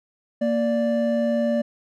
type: tone pair together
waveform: triangle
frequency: 232.6 / 586 Hz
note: A#3 / D5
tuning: -4 / -4 cents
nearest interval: octave + major third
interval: 1600 cents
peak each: -20 dBFS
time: 0.41-1.62 s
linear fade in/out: 10 ms
effects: none